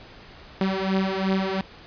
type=beating tone pair; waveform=sawtooth; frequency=190 / 192.8 Hz; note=F#3 / G3; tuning=+46 / -28 cents; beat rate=2.8 Hz; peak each=-21 dBFS; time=0.61-1.61 s; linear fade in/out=2 ms; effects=pink hiss -46 dBFS RMS until 1.86 s + resampled to 11025 Hz